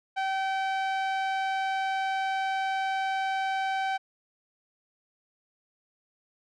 sawtooth tone with low-pass filter, 770 Hz, G5, 31 cents flat, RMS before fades -29 dBFS, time 0.16-3.98 s, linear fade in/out 20 ms, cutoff 3100 Hz, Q 0.59, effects none

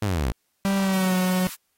sawtooth linear sweep, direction down, 110 to 54 Hz, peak -18 dBFS, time 0.02-0.32 s, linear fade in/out 5 ms
45% pulse tone with pitch glide, 196 to 183.93 Hz, G3 to F#3, 0 to -10 cents, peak -20 dBFS, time 0.65-1.47 s, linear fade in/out 0 ms, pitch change -110 cents, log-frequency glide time 0.76-1.15 s
white high-pass noise, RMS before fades -37 dBFS, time 0.92-1.56 s, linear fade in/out 20 ms, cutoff 910 Hz, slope 48 dB/octave
effects white hiss -72 dBFS RMS until 1.77 s + AAC 48 kbps

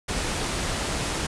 pink low-pass noise, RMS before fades -28 dBFS, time 0.08-1.27 s, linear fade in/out 10 ms, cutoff 9900 Hz, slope 48 dB/octave, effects none

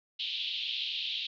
pink band-pass noise, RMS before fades -35 dBFS, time 0.19-1.27 s, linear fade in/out 10 ms, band 2900 to 3900 Hz, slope 48 dB/octave, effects none

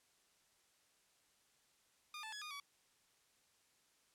15% pulse tone with pitch steps, 1215 / 876 / 1685 / 1223 / 1136 Hz, D#6 / A5 / G#6 / D#6 / C#6, -42 / -8 / +25 / -30 / +42 cents, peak -40 dBFS, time 2.14-2.6 s, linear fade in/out 2 ms, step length 92 ms, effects white hiss -74 dBFS RMS until 4.14 s + low-pass 10000 Hz 12 dB/octave

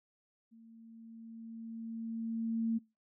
sine tone with level ramp, 226.9 Hz, A#3, 47 cents flat, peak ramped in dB -55 to -28 dBFS, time 0.51-2.79 s, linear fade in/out 20 ms, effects noise-tail reverb RT60 0.3 s tail -26 dB re dry

